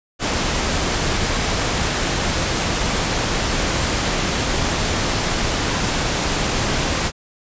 pink noise, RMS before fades -20 dBFS, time 0.19-7.12 s, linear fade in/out 50 ms, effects resampled to 16000 Hz

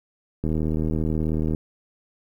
click train, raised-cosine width 3 ms, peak -13 dBFS, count 88, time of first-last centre 0.44-1.548 s, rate 78.5 Hz, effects 9-bit

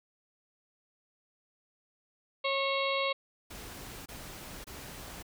harmonic tone, 547 Hz, C#5, 23 cents flat, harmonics 1 / 2 / 4 / 5 / 6 / 7 / 8, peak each -32 / -34 / -35 / -38 / -40 / -38 / -44 dBFS, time 2.44-3.13 s, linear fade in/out 10 ms
pink noise bursts, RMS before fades -45 dBFS, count 3, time 3.5-5.228 s, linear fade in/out 10 ms, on 560 ms, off 24 ms
effects none

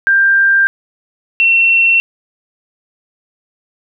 sine tone pair in turn, 1587 / 2712 Hz, G6 / E7, +21 / +49 cents, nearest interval major sixth, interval 928 cents, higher second, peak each -7 dBFS, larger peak neither, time 0.07-0.67 / 1.4-2 s, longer neither, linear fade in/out 0 ms, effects none

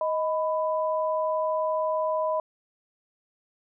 sine tone pair together, 627.4 / 996 Hz, D#5 / B5, +14 / +14 cents, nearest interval minor sixth, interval 800 cents, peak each -25 / -28 dBFS, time 0.01-2.4 s, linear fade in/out 2 ms, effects none

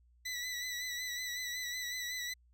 20% pulse tone with vibrato, 1975.5 Hz, B6, in tune, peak -32 dBFS, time 0.25-2.34 s, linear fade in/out 10 ms, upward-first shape sine, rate 5.4 Hz, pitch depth 37 cents each way, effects added 60 Hz sine -63 dBFS peak until 2.53 s

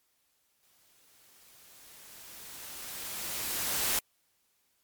white noise with exponential growth, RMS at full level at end -28 dBFS, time 0.63-3.99 s, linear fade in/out 1 ms, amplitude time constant 730 ms, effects white hiss -73 dBFS RMS until 4.83 s + MP3 96 kbps

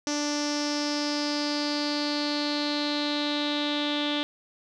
sawtooth tone with low-pass filter sweep, 293.7 Hz, D4, in tune, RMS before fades -28 dBFS, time 0.07-4.23 s, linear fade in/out 0 ms, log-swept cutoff 5800 to 3500 Hz, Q 7.1, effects none

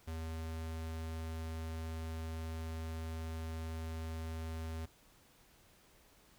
square tone, 80.8 Hz, E2, 34 cents flat, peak -40 dBFS, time 0.07-4.86 s, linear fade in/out 10 ms, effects pink hiss -65 dBFS RMS until 6.38 s

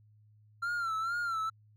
triangle tone with vibrato, 1364 Hz, F6, 41 cents flat, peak -29 dBFS, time 0.62-1.5 s, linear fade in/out 10 ms, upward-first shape sine, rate 2.2 Hz, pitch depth 80 cents each way, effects added 106 Hz sine -59 dBFS peak until 1.76 s

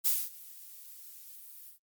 violet noise with ADSR envelope, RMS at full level -26 dBFS, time 0.04-1.79 s, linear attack 23 ms, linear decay 230 ms, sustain -23 dB, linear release 110 ms, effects Opus 48 kbps

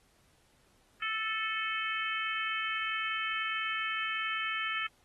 harmonic tone with a mistuned harmonic, 440 Hz, A4, in tune, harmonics 3 / 4 / 5 / 6 / 7, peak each -36 / -37 / -38 / -39 / -39 dBFS, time 1.02-4.87 s, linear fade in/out 5 ms, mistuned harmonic 6, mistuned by -35 cents, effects pink hiss -68 dBFS RMS until 5.04 s + AAC 32 kbps

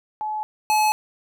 sine / square tone pair in turn, 856 / 856 Hz, A5 / A5, -48 / -48 cents, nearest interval unison, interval 0 cents, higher neither, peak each -24 / -17 dBFS, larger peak second, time 0.21-0.43 / 0.7-0.92 s, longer neither, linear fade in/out 0 ms, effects none

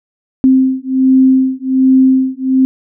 sine beating tone pair, 261.3 / 262.6 Hz, C4 / C4, -2 / +6 cents, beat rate 1.3 Hz, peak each -10 dBFS, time 0.44-2.65 s, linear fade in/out 0 ms, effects none

